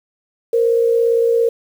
sine tone pair together, 463.4 / 521 Hz, A#4 / C5, -10 / -7 cents, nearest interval major second, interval 203 cents, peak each -12 / -21 dBFS, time 0.53-1.49 s, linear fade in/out 5 ms, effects 7-bit

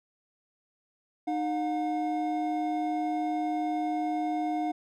triangle tone pair together, 307.1 / 719.9 Hz, D#4 / F#5, -23 / -48 cents, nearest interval octave + minor third, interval 1475 cents, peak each -28 dBFS, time 1.27-4.72 s, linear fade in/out 10 ms, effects none

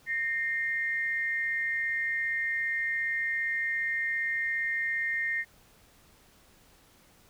sine tone pair together, 1837.4 / 2100 Hz, A#6 / C7, -25 / +6 cents, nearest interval major second, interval 231 cents, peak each -29 / -32 dBFS, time 0.06-5.45 s, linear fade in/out 50 ms, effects pink hiss -60 dBFS RMS until 7.29 s

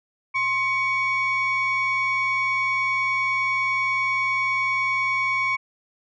sine tone pair together, 1059.5 / 2245 Hz, C6 / C#7, +21 / +21 cents, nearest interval octave + minor second, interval 1300 cents, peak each -23 / -20 dBFS, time 0.34-5.57 s, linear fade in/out 20 ms, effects tanh soft clip ceiling -17 dBFS

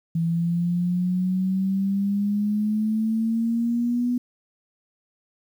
sine exponential sweep, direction up, 164.81 to 246.9 Hz, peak -20 dBFS, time 0.15-4.18 s, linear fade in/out 5 ms, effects 9-bit

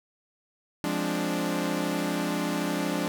sawtooth chord, D half-diminished seventh, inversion first, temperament equal, 174.61 / 207.7 / 261.6 / 293.7 Hz, F3 / Ab3 / C4 / D4, 0 / 0 / 0 / 0 cents, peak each -28 / -29 / -31 / -26 dBFS, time 0.84-3.08 s, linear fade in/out 0 ms, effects none

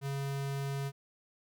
square tone, 138.59 Hz, C#3, in tune, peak -34 dBFS, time 0.01-0.92 s, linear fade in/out 50 ms, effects none

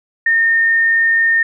sine tone, 1826 Hz, A#6, 36 cents flat, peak -10 dBFS, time 0.26-1.43 s, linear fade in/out 5 ms, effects none

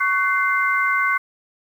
sine tone cluster, 1116 / 1506 / 2086 Hz, C#6 / F#6 / C7, +11 / +30 / -6 cents, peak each -21 dBFS, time 0-1.18 s, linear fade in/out 10 ms, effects 8-bit

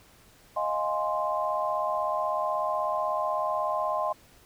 sine chord, F minor seventh, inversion third, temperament equal, 622.3 / 698.5 / 830.6 / 1046.5 Hz, Eb5 / F5 / Ab5 / C6, 0 / 0 / 0 / 0 cents, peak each -30 / -33 / -34 / -29 dBFS, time 0.56-4.13 s, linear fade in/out 10 ms, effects pink hiss -57 dBFS RMS until 4.45 s

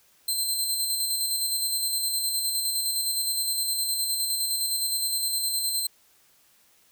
15% pulse tone with tremolo, 4120 Hz, C8, 28 cents flat, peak -17 dBFS, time 0.28-5.87 s, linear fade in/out 5 ms, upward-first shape square, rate 9.7 Hz, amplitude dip 30%, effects white hiss -61 dBFS RMS until 6.91 s

